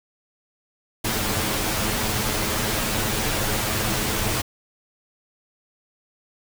pink noise with comb filter, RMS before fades -24 dBFS, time 1.04-4.42 s, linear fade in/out 10 ms, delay 9.3 ms, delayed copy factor +0.65, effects none

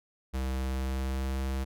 square tone with pitch glide, 65.41 to 66.44 Hz, C2 to C2, 0 to +27 cents, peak -30 dBFS, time 0.33-1.65 s, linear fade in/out 20 ms, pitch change +27 cents, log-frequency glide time 0.55-1.48 s, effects none

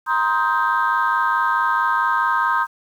sine chord, C minor seventh, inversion third, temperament just, 941.9 / 1046.5 / 1255.8 / 1569.8 Hz, Bb5 / C6 / Eb6 / G6, +18 / 0 / +16 / +2 cents, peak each -21 dBFS, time 0.06-2.67 s, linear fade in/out 50 ms, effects tanh soft clip ceiling -8 dBFS + 8-bit

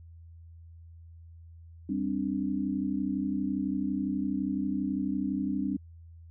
sine chord, G suspended fourth, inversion none, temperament equal, 196 / 261.6 / 293.7 Hz, G3 / C4 / D4, 0 / 0 / 0 cents, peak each -32 dBFS, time 1.89-5.77 s, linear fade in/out 5 ms, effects added 83 Hz sine -47 dBFS peak until 6.3 s

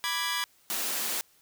15% pulse chord, G# diminished, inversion first, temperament equal, 987.8 / 1174.7 / 1661.2 Hz, B5 / D6 / G#6, 0 / 0 / 0 cents, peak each -26 / -28 / -25 dBFS, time 0.04-0.44 s, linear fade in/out 0 ms
white high-pass noise, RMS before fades -31 dBFS, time 0.7-1.21 s, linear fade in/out 0 ms, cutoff 200 Hz, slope 48 dB/octave
effects white hiss -63 dBFS RMS until 1.41 s

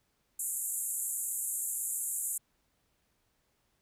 pink band-pass noise, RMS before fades -35 dBFS, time 0.39-2.38 s, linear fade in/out 5 ms, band 7100 to 13000 Hz, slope 96 dB/octave, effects pink hiss -75 dBFS RMS until 3.81 s

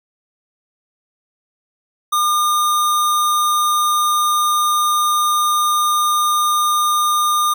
sine tone with sample-and-hold, 1205 Hz, D6, 44 cents sharp, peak -13 dBFS, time 2.12-7.54 s, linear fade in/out 10 ms, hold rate 4900 Hz, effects none

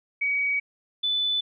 sine tone pair in turn, 2263 / 3495 Hz, C#7 / A7, +35 / -12 cents, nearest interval minor sixth, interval 753 cents, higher second, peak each -22 dBFS, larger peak neither, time 0.21-0.6 / 1.03-1.41 s, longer first, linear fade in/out 10 ms, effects none

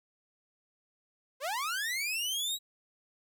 sawtooth linear sweep, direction up, 493.9 to 3900 Hz, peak -28 dBFS, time 1.4-2.59 s, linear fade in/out 50 ms, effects none

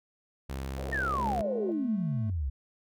sawtooth tone, 67 Hz, C2, 42 cents sharp, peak -30 dBFS, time 0.49-1.42 s, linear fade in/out 10 ms
white band-pass noise, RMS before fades -42 dBFS, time 0.77-1.72 s, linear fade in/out 0 ms, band 340 to 680 Hz, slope 48 dB/octave
sine exponential sweep, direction down, 1872 to 62.8 Hz, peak -28 dBFS, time 0.92-2.5 s, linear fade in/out 10 ms
triangle tone with pitch glide, 207.7 to 219.4 Hz, G#3 to A3, 0 to -5 cents, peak -33 dBFS, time 1.18-2.3 s, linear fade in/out 2 ms, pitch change +95 cents, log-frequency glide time 1.37-1.99 s
effects none

